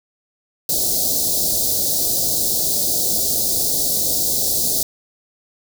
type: band-stop noise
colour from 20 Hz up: white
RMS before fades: -19 dBFS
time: 0.69-4.83 s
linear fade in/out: 2 ms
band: 710 to 4000 Hz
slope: 48 dB/octave
effects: none